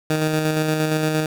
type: tone with tremolo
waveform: 15% pulse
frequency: 155.56 Hz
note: D#3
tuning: in tune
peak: -11 dBFS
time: 0.1-1.26 s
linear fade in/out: 2 ms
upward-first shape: square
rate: 8.6 Hz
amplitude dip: 30%
effects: none